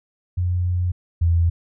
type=tone pair in turn; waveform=sine; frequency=89.3 / 84.46 Hz; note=F2 / E2; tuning=+39 / +43 cents; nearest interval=minor second; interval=96 cents; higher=first; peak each=-18 / -14 dBFS; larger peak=second; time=0.37-0.92 / 1.21-1.5 s; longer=first; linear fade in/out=10 ms; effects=none